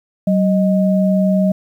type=tone pair together; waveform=sine; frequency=190.1 / 622.3 Hz; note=F#3 / D#5; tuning=+47 / 0 cents; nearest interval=octave + major sixth; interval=2053 cents; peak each=-12 / -18 dBFS; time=0.27-1.52 s; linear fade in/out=5 ms; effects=8-bit